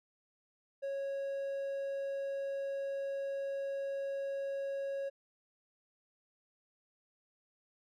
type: tone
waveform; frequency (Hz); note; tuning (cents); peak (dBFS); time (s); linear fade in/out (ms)
triangle; 551; C#5; -11; -33; 0.82-5.1; 20
effects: none